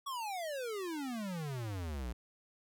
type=exponential sweep; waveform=square; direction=down; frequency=1143 to 55.7 Hz; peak=-38 dBFS; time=0.06-2.13 s; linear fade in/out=10 ms; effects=none